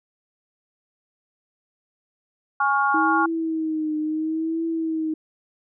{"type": "chord", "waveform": "sine", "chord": "Db major", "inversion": "second", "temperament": "equal with one note detuned", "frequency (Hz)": [830.6, 1108.7, 1409.1], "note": ["Ab5", "Db6", "F6"], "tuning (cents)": [0, 0, 15], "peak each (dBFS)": -22, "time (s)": [2.6, 3.26], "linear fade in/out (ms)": 5}
{"type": "tone with vibrato", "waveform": "sine", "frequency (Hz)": 317.6, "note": "D#4", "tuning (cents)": 36, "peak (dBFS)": -22, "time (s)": [2.94, 5.14], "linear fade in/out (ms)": 5, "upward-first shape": "triangle", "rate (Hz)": 0.73, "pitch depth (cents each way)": 68}
{"effects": []}